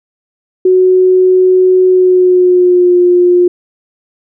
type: tone with pitch glide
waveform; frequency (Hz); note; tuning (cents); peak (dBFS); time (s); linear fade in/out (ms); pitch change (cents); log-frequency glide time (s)
sine; 370 to 355.5; F#4 to F4; 0 to +31; -4; 0.65-3.48; 5; -69; 1.87-2.97
effects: none